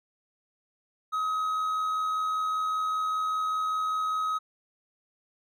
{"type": "tone with amplitude modulation", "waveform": "triangle", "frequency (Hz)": 1269, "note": "D#6", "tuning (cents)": 34, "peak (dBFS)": -23, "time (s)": [1.12, 4.39], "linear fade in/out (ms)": 20, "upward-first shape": "sine", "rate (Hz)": 85.1, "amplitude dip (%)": 25, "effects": []}